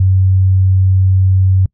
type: tone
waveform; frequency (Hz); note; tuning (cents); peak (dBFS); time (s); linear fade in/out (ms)
sine; 94.4; F#2; +35; -7; 0-1.66; 5
effects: noise-tail reverb RT60 0.1 s tail -24 dB re dry